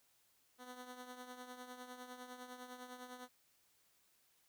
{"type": "tone with tremolo", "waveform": "10% pulse", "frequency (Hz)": 250, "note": "B3", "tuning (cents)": 21, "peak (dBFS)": -39, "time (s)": [0.58, 3.29], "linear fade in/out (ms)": 50, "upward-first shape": "triangle", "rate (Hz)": 9.9, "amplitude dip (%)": 65, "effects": ["white hiss -74 dBFS RMS until 4.48 s"]}